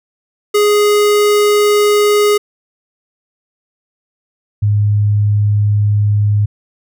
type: tone pair in turn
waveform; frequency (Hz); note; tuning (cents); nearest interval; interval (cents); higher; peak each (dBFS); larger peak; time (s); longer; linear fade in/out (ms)
square / sine; 415.3 / 103.83; G#4 / G#2; 0 / 0; 2 octaves; 2400; first; -9; neither; 0.54-2.38 / 4.62-6.46; neither; 10
effects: none